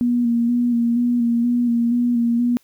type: tone with vibrato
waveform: sine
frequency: 238.3 Hz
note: A#3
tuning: 38 cents sharp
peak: -15 dBFS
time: 0.01-2.57 s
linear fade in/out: 0 ms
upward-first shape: square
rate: 2.1 Hz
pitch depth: 26 cents each way
effects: white hiss -59 dBFS RMS until 2.63 s